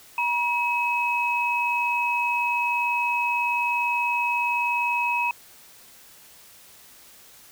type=tone pair together; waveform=sine; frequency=959 / 2560 Hz; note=A#5 / D#7; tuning=+49 / +49 cents; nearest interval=octave + perfect fourth; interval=1700 cents; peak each=-24 dBFS; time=0.18-5.31 s; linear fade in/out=2 ms; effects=white hiss -50 dBFS RMS until 7.51 s